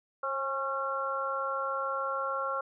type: harmonic tone with a mistuned harmonic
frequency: 273.4 Hz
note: C#4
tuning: 24 cents flat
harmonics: 2 / 3 / 4 / 5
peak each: -35 / -42 / -35 / -33 dBFS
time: 0.23-2.61 s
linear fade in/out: 5 ms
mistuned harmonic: 2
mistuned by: -27 cents
effects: none